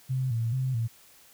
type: tone with vibrato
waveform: sine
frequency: 122.3 Hz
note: B2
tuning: 16 cents flat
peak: -25 dBFS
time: 0.09-0.88 s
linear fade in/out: 20 ms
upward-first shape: square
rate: 2.3 Hz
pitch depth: 110 cents each way
effects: white hiss -56 dBFS RMS until 1.33 s